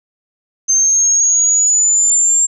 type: exponential sweep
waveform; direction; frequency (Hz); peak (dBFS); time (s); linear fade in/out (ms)
sine; up; 6272 to 7430; -9; 0.68-2.47; 20
effects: none